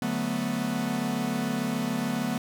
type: chord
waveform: 45% pulse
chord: B minor seventh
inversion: first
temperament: equal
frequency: 146.83 / 185 / 220 / 246.9 Hz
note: D3 / F#3 / A3 / B3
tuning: 0 / 0 / 0 / 0 cents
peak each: -36 / -34 / -31 / -30 dBFS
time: 0.02-2.38 s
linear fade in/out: 2 ms
effects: none